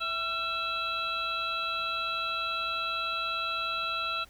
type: harmonic tone with a mistuned harmonic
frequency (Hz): 658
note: E5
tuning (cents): -3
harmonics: 1 / 2 / 4 / 5 / 6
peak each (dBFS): -43 / -32 / -35 / -41 / -36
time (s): 0-4.25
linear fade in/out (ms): 20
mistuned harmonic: 2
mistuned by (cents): +50
effects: added 60 Hz sine -58 dBFS peak until 4.29 s + pink hiss -58 dBFS RMS until 4.29 s